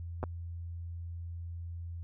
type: clicks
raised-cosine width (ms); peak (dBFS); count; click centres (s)
1; -21; 2; 0.23 / 0.238
effects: added 85 Hz sine -38 dBFS peak until 2.03 s